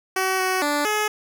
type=tone with pitch steps; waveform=10% pulse; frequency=377.7 / 373.6 / 292.4 / 424.1 Hz; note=F#4 / F#4 / D4 / G#4; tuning=+36 / +17 / -7 / +36 cents; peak=-12 dBFS; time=0.16-1.08 s; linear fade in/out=5 ms; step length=230 ms; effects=none